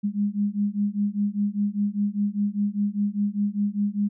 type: beating tone pair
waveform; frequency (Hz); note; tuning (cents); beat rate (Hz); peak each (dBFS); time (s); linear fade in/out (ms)
sine; 202.1 / 207.1; G#3 / G#3; -47 / -5; 5; -25; 0.03-4.09; 20
effects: none